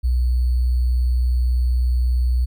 sine tone with sample-and-hold, 61.74 Hz, B1, in tune, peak -15 dBFS, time 0.03-2.46 s, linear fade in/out 20 ms, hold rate 4410 Hz, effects none

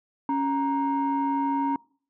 sine tone pair together, 277.2 / 936.2 Hz, C#4 / A#5, 0 / +7 cents, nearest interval octave + major sixth, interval 2107 cents, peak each -24 dBFS, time 0.29-1.76 s, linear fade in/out 2 ms, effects noise-tail reverb RT60 0.5 s tail -26 dB re dry + tanh soft clip ceiling -18 dBFS

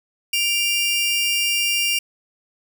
sawtooth tone pair together, 2367 / 2799 Hz, D7 / F7, +13 / +3 cents, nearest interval minor third, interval 290 cents, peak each -21 / -16 dBFS, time 0.33-1.99 s, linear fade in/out 5 ms, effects none

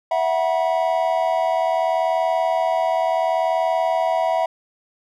triangle chord, E suspended second, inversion none, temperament equal with one note detuned, 659.3 / 740 / 965.2 Hz, E5 / F#5 / B5, 0 / 0 / -40 cents, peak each -18 / -20 / -23 dBFS, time 0.11-4.46 s, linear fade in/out 5 ms, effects none

